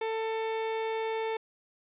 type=tone; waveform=30% pulse; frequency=445.1 Hz; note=A4; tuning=20 cents sharp; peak=-27 dBFS; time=0.01-1.37 s; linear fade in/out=5 ms; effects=resampled to 8000 Hz